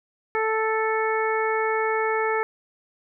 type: harmonic tone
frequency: 440 Hz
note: A4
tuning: in tune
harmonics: 1 / 2 / 3 / 4 / 5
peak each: -24 / -27 / -29 / -30 / -31 dBFS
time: 0.35-2.43 s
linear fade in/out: 0 ms
effects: none